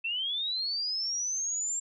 sine linear sweep, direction up, 2638 to 7459 Hz, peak -29 dBFS, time 0.04-1.8 s, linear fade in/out 10 ms, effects none

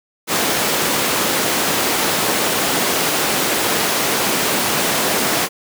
pink high-pass noise, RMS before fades -18 dBFS, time 0.27-5.49 s, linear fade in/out 50 ms, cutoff 250 Hz, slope 12 dB/octave, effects none

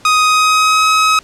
sawtooth tone with pitch glide, 1251 to 1274.3 Hz, D#6 to D#6, +9 to +41 cents, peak -5 dBFS, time 0.05-1.19 s, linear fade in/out 2 ms, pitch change +32 cents, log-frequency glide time 0.25-0.86 s, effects pink hiss -43 dBFS RMS until 1.23 s + low-pass 8000 Hz 12 dB/octave

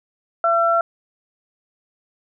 sine tone pair together, 675 / 1349.1 Hz, E5 / E6, +41 / +40 cents, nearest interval octave, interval 1199 cents, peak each -17 dBFS, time 0.44-0.81 s, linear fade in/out 2 ms, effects none

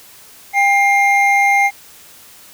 triangle tone pair together, 799 / 2116 Hz, G5 / C7, +33 / +19 cents, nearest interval octave + perfect fourth, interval 1686 cents, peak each -11 dBFS, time 0.53-1.71 s, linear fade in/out 50 ms, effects white hiss -42 dBFS RMS until 2.53 s

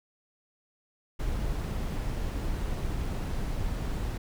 brown noise, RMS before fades -31 dBFS, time 1.19-4.18 s, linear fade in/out 10 ms, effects none

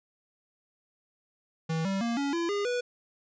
square tone with pitch steps, 161.5 / 194.29 / 233.7 / 281.2 / 338.3 / 407 / 489.6 Hz, E3 / G3 / A#3 / C#4 / E4 / G#4 / B4, -35 / -15 / +5 / +25 / +45 / -35 / -15 cents, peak -28 dBFS, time 1.69-2.81 s, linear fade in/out 10 ms, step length 160 ms, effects resampled to 16000 Hz

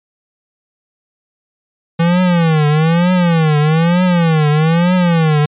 square tone with vibrato, 164.81 Hz, E3, in tune, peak -10 dBFS, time 1.99-5.46 s, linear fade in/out 10 ms, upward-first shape triangle, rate 1.1 Hz, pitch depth 200 cents each way, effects resampled to 8000 Hz

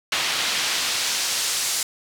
pink noise with band-pass filter sweep, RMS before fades -24 dBFS, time 0.12-1.83 s, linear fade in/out 2 ms, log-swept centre 3000 to 7100 Hz, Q 0.86, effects none

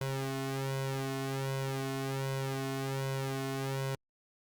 sawtooth tone with flanger, 134.8 Hz, C#3, 48 cents flat, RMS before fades -35 dBFS, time 0.01-3.95 s, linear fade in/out 2 ms, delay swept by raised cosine 2 to 2.8 ms, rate 1.3 Hz, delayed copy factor +1, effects Opus 48 kbps

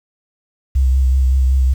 sine tone with vibrato, 65.41 Hz, C2, in tune, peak -10 dBFS, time 0.75-1.74 s, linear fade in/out 10 ms, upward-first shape triangle, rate 5.3 Hz, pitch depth 46 cents each way, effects 7-bit

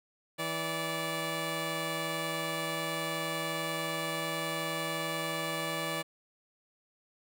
10% pulse tone pair together, 162.76 / 580 Hz, E3 / D5, -22 / -22 cents, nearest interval octave + minor seventh, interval 2200 cents, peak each -28 / -26 dBFS, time 0.38-6.03 s, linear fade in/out 20 ms, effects none

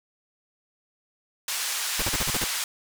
white band-pass noise, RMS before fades -29 dBFS, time 1.48-2.64 s, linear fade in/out 2 ms, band 1000 to 9200 Hz, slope 12 dB/octave
pink noise bursts, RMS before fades -26 dBFS, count 7, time 1.99-2.442 s, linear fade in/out 5 ms, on 32 ms, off 38 ms
effects none

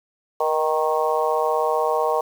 harmonic tone with a mistuned harmonic, 155.56 Hz, D#3, in tune, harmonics 3 / 4 / 5 / 6 / 7, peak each -23 / -24 / -25 / -26 / -26 dBFS, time 0.4-2.21 s, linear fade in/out 5 ms, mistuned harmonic 3, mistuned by +25 cents, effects 7-bit

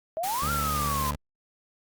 sine exponential two-way sweep, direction up then down, 622.3 to 1396.9 to 1014 Hz, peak -27 dBFS, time 0.17-1.11 s, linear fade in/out 0 ms, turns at 0.51 s
white noise, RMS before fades -34 dBFS, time 0.23-1.11 s, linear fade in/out 10 ms
20% pulse tone, 72.9 Hz, D2, 12 cents flat, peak -25 dBFS, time 0.42-1.16 s, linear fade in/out 5 ms
effects Opus 48 kbps

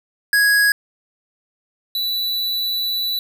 square tone pair in turn, 1661.2 / 3958 Hz, G#6 / B7, 0 / +3 cents, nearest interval octave + minor third, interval 1503 cents, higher second, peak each -13 / -20 dBFS, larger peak first, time 0.33-0.72 / 1.95-3.19 s, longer second, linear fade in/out 2 ms, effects none

